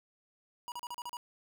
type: tone bursts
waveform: square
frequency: 966 Hz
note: B5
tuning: 39 cents flat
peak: -39 dBFS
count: 7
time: 0.68-1.169 s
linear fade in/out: 0 ms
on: 39 ms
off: 36 ms
effects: 12-bit